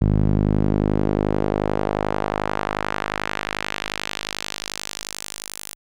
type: tone with band-pass filter sweep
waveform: sawtooth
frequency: 51.3 Hz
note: G#1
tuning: 21 cents flat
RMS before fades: -23 dBFS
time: 0.01-5.75 s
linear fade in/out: 5 ms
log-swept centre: 150 to 11000 Hz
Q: 0.96
effects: none